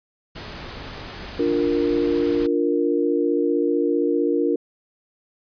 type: noise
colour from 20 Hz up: pink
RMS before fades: -35 dBFS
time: 0.35-2.47 s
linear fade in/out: 10 ms
type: chord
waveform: sine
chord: Bb major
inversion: first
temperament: equal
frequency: 293.7 / 349.2 / 466.2 Hz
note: D4 / F4 / Bb4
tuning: 0 / 0 / 0 cents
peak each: -22 dBFS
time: 1.39-4.56 s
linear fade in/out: 5 ms
effects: resampled to 11025 Hz